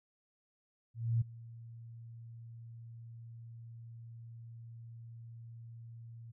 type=tone with ADSR envelope; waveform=sine; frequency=115.6 Hz; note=A#2; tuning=14 cents flat; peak=-26 dBFS; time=0.94-6.32 s; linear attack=270 ms; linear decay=14 ms; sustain=-21 dB; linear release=15 ms; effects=none